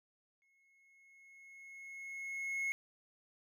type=tone with exponential growth; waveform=triangle; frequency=2174 Hz; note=C#7; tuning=34 cents flat; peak=-31 dBFS; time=0.42-2.72 s; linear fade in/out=0 ms; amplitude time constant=500 ms; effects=none